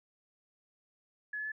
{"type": "tone with pitch steps", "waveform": "sine", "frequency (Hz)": [1700, 1714.8, 1729.7], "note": ["G#6", "A6", "A6"], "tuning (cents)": [40, -45, -30], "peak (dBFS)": -35, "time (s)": [1.33, 1.519], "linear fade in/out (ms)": 5, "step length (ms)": 63, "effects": []}